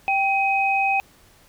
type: tone pair together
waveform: sine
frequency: 782.8 / 2520 Hz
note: G5 / D#7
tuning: -3 / +21 cents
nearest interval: octave + minor sixth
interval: 2024 cents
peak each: -20 / -21 dBFS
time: 0.08-1 s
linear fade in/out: 0 ms
effects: pink hiss -54 dBFS RMS until 1.48 s